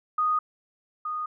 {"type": "tone pair in turn", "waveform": "sine", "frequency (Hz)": [1240, 1234.5], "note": ["D#6", "D#6"], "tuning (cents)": [-6, -14], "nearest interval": "unison", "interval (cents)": 8, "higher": "first", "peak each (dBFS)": [-21, -28], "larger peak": "first", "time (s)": [[0.18, 0.39], [1.05, 1.26]], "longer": "neither", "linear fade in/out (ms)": 5, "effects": []}